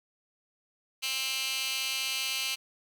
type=tone with high-pass filter; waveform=15% pulse; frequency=264.3 Hz; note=C4; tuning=18 cents sharp; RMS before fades=-32 dBFS; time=1.02-2.56 s; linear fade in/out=20 ms; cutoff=3100 Hz; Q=2.1; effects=none